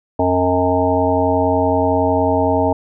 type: harmonic tone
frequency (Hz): 90.8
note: F#2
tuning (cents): -32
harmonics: 1 / 3 / 5 / 7 / 9 / 10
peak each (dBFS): -22 / -19 / -20 / -18 / -21 / -22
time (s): 0.19-2.73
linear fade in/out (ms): 5
effects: none